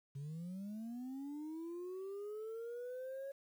sine linear sweep, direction up, 134.9 to 554.4 Hz, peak -40 dBFS, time 0.15-3.32 s, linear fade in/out 10 ms, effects tanh soft clip ceiling -41 dBFS + 11-bit

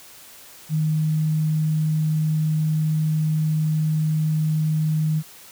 sine tone, 155.56 Hz, D#3, in tune, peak -18 dBFS, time 0.69-5.23 s, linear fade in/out 50 ms, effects white hiss -45 dBFS RMS until 5.51 s

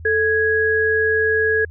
sine tone pair together, 440 / 1661.2 Hz, A4 / G#6, 0 / 0 cents, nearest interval octave + major seventh, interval 2300 cents, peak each -18 / -17 dBFS, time 0.05-1.65 s, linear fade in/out 5 ms, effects added 82 Hz sine -33 dBFS peak until 1.7 s

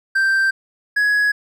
triangle tone pair in turn, 1568 / 1674.2 Hz, G6 / G#6, 0 / +13 cents, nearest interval minor second, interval 113 cents, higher second, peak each -12 dBFS, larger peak neither, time 0.15-0.51 / 0.96-1.32 s, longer neither, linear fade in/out 10 ms, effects none

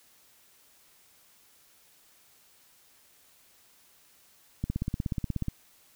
click train, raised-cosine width 5 ms, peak -17 dBFS, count 15, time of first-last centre 4.64-5.483 s, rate 16.6 Hz, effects white hiss -61 dBFS RMS until 5.95 s

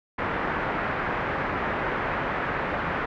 white low-pass noise, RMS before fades -28 dBFS, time 0.18-3.06 s, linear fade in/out 10 ms, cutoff 1800 Hz, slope 24 dB/octave, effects none

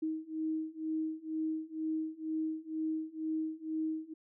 sine beating tone pair, 314.8 / 316.9 Hz, D#4 / D#4, +20 / +32 cents, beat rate 2.1 Hz, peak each -37 / -36 dBFS, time 0.02-4.14 s, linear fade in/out 10 ms, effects none

